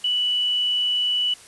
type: tone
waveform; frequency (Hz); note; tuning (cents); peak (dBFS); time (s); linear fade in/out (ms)
sine; 2960; F#7; 0; -19; 0.04-1.34; 5
effects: white hiss -46 dBFS RMS until 1.47 s + resampled to 24000 Hz